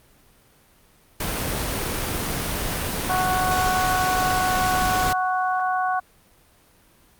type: noise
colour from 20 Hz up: pink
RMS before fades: -26 dBFS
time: 1.2-5.13 s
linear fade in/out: 5 ms
type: harmonic tone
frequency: 370 Hz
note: F#4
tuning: in tune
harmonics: 2 / 3 / 4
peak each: -22 / -26 / -28 dBFS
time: 3.09-6 s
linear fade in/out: 10 ms
effects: pink hiss -56 dBFS RMS until 7.19 s + Opus 32 kbps